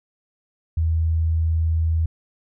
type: tone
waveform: sine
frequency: 81.1 Hz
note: E2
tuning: 28 cents flat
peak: -17 dBFS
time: 0.77-2.06 s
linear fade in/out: 5 ms
effects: none